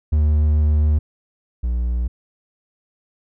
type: tone pair in turn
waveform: triangle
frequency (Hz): 75.6 / 59.88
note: D#2 / A#1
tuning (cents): -49 / +47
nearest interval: major third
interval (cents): 404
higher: first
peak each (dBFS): -11 / -16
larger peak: first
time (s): 0.12-0.99 / 1.63-2.08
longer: first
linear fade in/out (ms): 10
effects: none